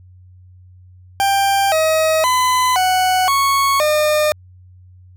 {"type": "tone with pitch steps", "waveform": "40% pulse", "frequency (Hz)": [790, 634, 1009, 742, 1106, 606], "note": ["G5", "D#5", "B5", "F#5", "C#6", "D#5"], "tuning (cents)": [13, 32, 37, 5, -4, -46], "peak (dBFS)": -12, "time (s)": [1.2, 4.32], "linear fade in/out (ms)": 0, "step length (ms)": 520, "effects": ["added 91 Hz sine -41 dBFS peak until 5.16 s"]}